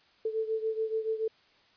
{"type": "beating tone pair", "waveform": "sine", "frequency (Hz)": [440, 447], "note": ["A4", "A4"], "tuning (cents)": [0, 27], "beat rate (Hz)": 7, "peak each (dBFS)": [-30, -34], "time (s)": [0.25, 1.28], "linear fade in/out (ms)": 5, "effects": ["white hiss -63 dBFS RMS until 1.76 s", "resampled to 11025 Hz"]}